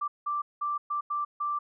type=tone bursts at uneven times; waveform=sine; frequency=1174.7 Hz; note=D6; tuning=in tune; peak=-27 dBFS; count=6; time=0.01-0.08 / 0.26-0.42 / 0.61-0.78 / 0.9-1.01 / 1.1-1.25 / 1.4-1.59 s; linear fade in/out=10 ms; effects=none